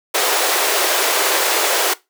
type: high-pass noise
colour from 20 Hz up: pink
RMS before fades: -17 dBFS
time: 0.14-1.94 s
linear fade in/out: 10 ms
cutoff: 370 Hz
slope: 48 dB/octave
effects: noise-tail reverb RT60 0.2 s tail -19 dB re dry